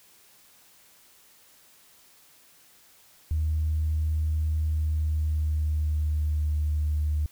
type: tone with pitch glide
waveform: sine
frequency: 77.78 to 75.57 Hz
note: D#2 to D#2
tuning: 0 to -50 cents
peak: -22 dBFS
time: 3.31-7.26 s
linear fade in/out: 0 ms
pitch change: -50 cents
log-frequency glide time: 4.61-6.54 s
effects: tanh soft clip ceiling -18 dBFS + white hiss -57 dBFS RMS until 7.31 s